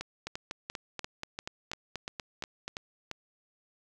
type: two click trains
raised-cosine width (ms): 0.2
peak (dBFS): -19 / -19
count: 10 / 11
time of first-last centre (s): 0.01-3.113 / 0.27-2.68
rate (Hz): 2.9 / 4.15
effects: none